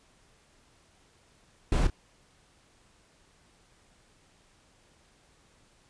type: noise with echo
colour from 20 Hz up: brown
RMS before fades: -24 dBFS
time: 1.72-1.87 s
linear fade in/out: 2 ms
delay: 31 ms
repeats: 1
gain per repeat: -11 dB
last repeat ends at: 1.901 s
effects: pink hiss -63 dBFS RMS until 5.89 s + resampled to 22050 Hz